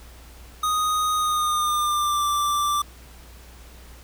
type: tone with pitch glide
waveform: square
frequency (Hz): 1244.5 to 1174.7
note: D#6 to D6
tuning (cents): 0 to 0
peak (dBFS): -21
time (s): 0.63-2.82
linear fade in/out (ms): 5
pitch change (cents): -100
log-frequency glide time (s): 1.15-2.25
effects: added 60 Hz sine -44 dBFS peak until 4.03 s + pink hiss -49 dBFS RMS until 4.03 s